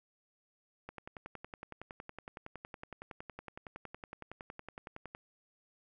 click train, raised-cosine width 0.5 ms, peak -29 dBFS, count 47, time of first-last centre 0.89-5.149 s, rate 10.8 Hz, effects none

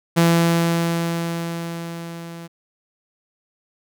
sawtooth tone with level ramp, 168.2 Hz, E3, 35 cents sharp, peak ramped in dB -8 to -30 dBFS, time 0.16-2.48 s, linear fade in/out 20 ms, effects none

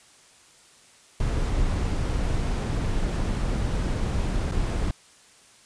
brown noise with dropouts, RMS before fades -25 dBFS, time 1.2-4.91 s, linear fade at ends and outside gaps 2 ms, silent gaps 4.513-4.52 s, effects white hiss -54 dBFS RMS until 5.65 s + resampled to 22050 Hz

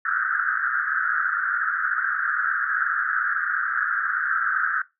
pink band-pass noise, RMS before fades -24 dBFS, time 0.05-4.82 s, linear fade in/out 5 ms, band 1300 to 1700 Hz, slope 96 dB/octave, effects noise-tail reverb RT60 0.2 s tail -18 dB re dry

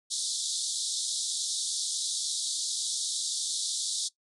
pink band-pass noise, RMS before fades -32 dBFS, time 0.1-4.09 s, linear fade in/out 20 ms, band 3500 to 9900 Hz, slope 96 dB/octave, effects noise-tail reverb RT60 0.1 s tail -18 dB re dry

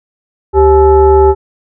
sine tone with frequency modulation, 392 Hz, G4, in tune, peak -3 dBFS, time 0.53-1.35 s, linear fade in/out 50 ms, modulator 464 Hz, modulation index 0.9, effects none

